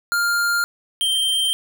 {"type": "tone pair in turn", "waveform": "square", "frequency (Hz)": [1402, 3147], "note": ["F6", "G7"], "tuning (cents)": [6, 6], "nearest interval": "octave + major second", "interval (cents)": 1400, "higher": "second", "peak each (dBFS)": -18, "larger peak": "neither", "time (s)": [[0.12, 0.64], [1.01, 1.53]], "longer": "neither", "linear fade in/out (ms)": 0, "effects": []}